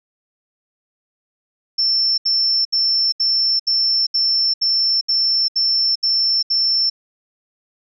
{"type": "tone bursts", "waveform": "sine", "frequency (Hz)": 5370, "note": "E8", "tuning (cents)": 31, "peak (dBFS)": -14, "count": 11, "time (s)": [1.78, 6.9], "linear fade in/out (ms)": 10, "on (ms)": 400, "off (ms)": 72, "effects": []}